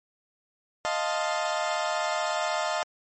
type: chord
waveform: 30% pulse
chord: F dominant seventh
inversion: third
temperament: equal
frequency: 622.3 / 698.5 / 880 / 1046.5 Hz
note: Eb5 / F5 / A5 / C6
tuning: 0 / 0 / 0 / 0 cents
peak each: -27 / -28 / -30 / -33 dBFS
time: 0.85-2.83 s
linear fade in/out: 0 ms
effects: MP3 32 kbps